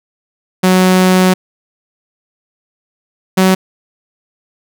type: tone pair in turn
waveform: sawtooth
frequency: 185 / 187.8 Hz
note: F#3 / F#3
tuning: 0 / +26 cents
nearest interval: unison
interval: 26 cents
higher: second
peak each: -3 dBFS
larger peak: neither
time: 0.63-1.34 / 3.37-3.55 s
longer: first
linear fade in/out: 10 ms
effects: none